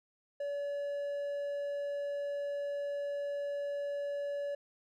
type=tone; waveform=triangle; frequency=571 Hz; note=D5; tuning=49 cents flat; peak=-32 dBFS; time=0.4-4.55 s; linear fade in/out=5 ms; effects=none